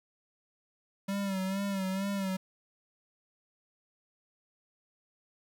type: tone with vibrato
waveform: square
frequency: 194.1 Hz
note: G3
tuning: 17 cents flat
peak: -31 dBFS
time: 1.08-2.37 s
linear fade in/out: 10 ms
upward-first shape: sine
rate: 2.2 Hz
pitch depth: 55 cents each way
effects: 10-bit